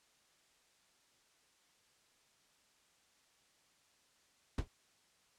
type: noise with exponential decay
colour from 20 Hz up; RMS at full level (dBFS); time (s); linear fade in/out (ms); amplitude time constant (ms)
brown; -26; 4.58-4.68; 5; 20
effects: white hiss -71 dBFS RMS until 5.38 s + low-pass 8000 Hz 12 dB/octave